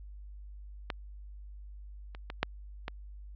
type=clicks; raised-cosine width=0.3 ms; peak=-16 / -29 / -22 / -10 / -19 dBFS; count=5; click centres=0.902 / 2.149 / 2.301 / 2.43 / 2.881 s; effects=added 50 Hz sine -44 dBFS peak until 3.35 s + low-pass 4000 Hz 12 dB/octave